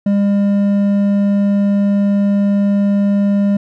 triangle tone with hard clipping, 201.2 Hz, G3, 45 cents sharp, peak -12 dBFS, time 0.06-3.57 s, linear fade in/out 5 ms, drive 9 dB, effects none

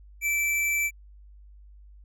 square tone, 2326 Hz, D7, 17 cents flat, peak -24 dBFS, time 0.21-0.91 s, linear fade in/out 50 ms, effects added 50 Hz sine -47 dBFS peak until 2.04 s

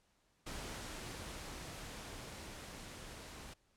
pink noise with level ramp, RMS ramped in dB -45 to -51 dBFS, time 0.46-3.54 s, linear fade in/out 10 ms, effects pink hiss -75 dBFS RMS until 3.76 s + low-pass 10000 Hz 12 dB/octave

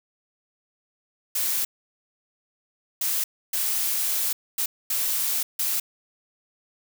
blue noise bursts at uneven times, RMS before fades -25 dBFS, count 6, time 1.35-1.65 / 3.01-3.24 / 3.53-4.33 / 4.58-4.66 / 4.9-5.43 / 5.59-5.8 s, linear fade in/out 5 ms, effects none

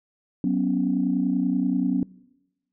sine chord, F# suspended fourth, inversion none, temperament equal with one note detuned, 186.5 / 246.9 / 277.2 Hz, F#3 / B3 / C#4, +14 / 0 / 0 cents, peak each -24 dBFS, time 0.44-2.03 s, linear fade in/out 2 ms, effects noise-tail reverb RT60 1.0 s tail -24 dB re dry + tanh soft clip ceiling -11 dBFS

